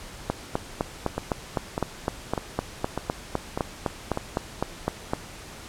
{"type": "two click trains", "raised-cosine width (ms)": 1, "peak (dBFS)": [-12, -9], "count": [6, 20], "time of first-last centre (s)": [[1.18, 4.174], [0.3, 5.135]], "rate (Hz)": [1.67, 3.93], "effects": ["pink hiss -42 dBFS RMS until 5.68 s", "low-pass 10000 Hz 12 dB/octave"]}